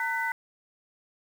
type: tone cluster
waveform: sine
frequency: 912 / 1502 / 1989 Hz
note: A#5 / F#6 / B6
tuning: -38 / +26 / +12 cents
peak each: -31 dBFS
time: 0-0.32 s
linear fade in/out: 2 ms
effects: 8-bit